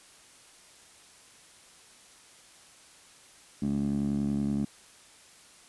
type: tone with band-pass filter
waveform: 15% pulse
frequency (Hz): 70.6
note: C#2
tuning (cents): +32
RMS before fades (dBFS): -29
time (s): 3.62-4.65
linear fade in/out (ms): 5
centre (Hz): 230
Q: 3.2
effects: white hiss -55 dBFS RMS until 5.68 s + resampled to 24000 Hz